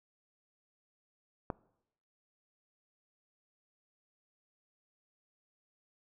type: click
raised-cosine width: 1 ms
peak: -20 dBFS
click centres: 1.502 s
effects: noise-tail reverb RT60 0.8 s tail -22 dB re dry